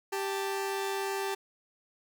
sawtooth tone pair together, 392 / 881.5 Hz, G4 / A5, 0 / +3 cents, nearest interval octave + major second, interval 1403 cents, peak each -28 / -33 dBFS, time 0.12-1.35 s, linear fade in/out 10 ms, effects none

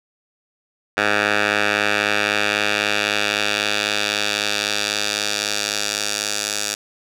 10% pulse tone with band-pass filter sweep, 103.83 Hz, G#2, in tune, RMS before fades -21 dBFS, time 0.97-6.75 s, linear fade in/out 5 ms, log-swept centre 1800 to 6400 Hz, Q 1.2, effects none

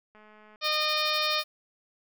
click train, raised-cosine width 0.5 ms, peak -40 dBFS, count 88, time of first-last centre 0.15-0.558 s, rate 213 Hz
harmonic tone, 611 Hz, D#5, 32 cents flat, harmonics 1 / 2 / 3 / 4 / 5 / 6 / 7 / 8 / 9, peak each -34 / -31 / -37 / -32 / -37 / -31 / -33 / -35 / -37 dBFS, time 0.61-1.44 s, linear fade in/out 50 ms
blue noise with tremolo, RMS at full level -43 dBFS, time 0.64-1.44 s, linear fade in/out 5 ms, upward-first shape sine, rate 12 Hz, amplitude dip 100%
effects none

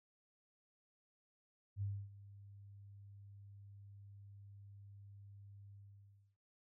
sine tone with ADSR envelope, 100 Hz, G2, 35 cents sharp, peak -36 dBFS, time 1.76-6.37 s, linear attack 59 ms, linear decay 270 ms, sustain -18 dB, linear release 630 ms, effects none

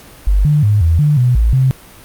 sine tone with pitch steps, 49.04 / 149.1 / 104.3 / 82.1 / 148.7 / 124.2 / 56.3 / 131.4 Hz, G1 / D3 / G#2 / E2 / D3 / B2 / A1 / C3, +1 / +27 / +8 / -6 / +22 / +10 / +40 / +8 cents, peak -8 dBFS, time 0.27-1.71 s, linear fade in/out 0 ms, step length 180 ms, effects pink hiss -39 dBFS RMS until 2.04 s + Opus 48 kbps

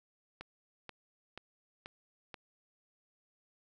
click train, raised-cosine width 0.3 ms, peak -28 dBFS, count 5, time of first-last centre 0.41-2.342 s, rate 2.07 Hz, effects none

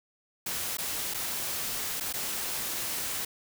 white noise with dropouts, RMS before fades -33 dBFS, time 0.46-3.25 s, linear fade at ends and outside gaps 5 ms, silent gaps 0.771-0.783 / 1.139-1.143 / 2-2.007 / 2.127-2.137 s, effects none

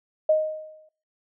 sine tone with exponential decay, 622.3 Hz, D#5, in tune, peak -14 dBFS, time 0.29-0.89 s, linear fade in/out 5 ms, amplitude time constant 130 ms, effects noise-tail reverb RT60 0.4 s tail -21 dB re dry

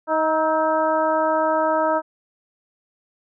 harmonic tone with a mistuned harmonic, 314.6 Hz, D#4, 19 cents sharp, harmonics 1 / 2 / 3 / 4 / 5, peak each -27 / -20 / -22 / -25 / -31 dBFS, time 0.07-2.02 s, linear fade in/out 50 ms, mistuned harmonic 4, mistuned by +47 cents, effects none

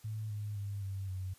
sine tone with pitch steps, 108.3 / 104.37 / 100.58 / 96.93 / 93.41 Hz, A2 / G#2 / G2 / G2 / F#2, -27 / +9 / +45 / -19 / +17 cents, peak -36 dBFS, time 0.04-1.34 s, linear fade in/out 10 ms, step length 260 ms, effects white hiss -63 dBFS RMS until 1.38 s + resampled to 32000 Hz

